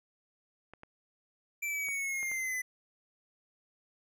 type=clicks; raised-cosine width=0.5 ms; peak=-33 dBFS; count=5; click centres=0.736 / 0.834 / 1.886 / 2.23 / 2.316 s
type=exponential sweep; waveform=square; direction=down; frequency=2349 to 2000 Hz; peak=-33 dBFS; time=1.62-2.62 s; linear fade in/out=10 ms
effects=none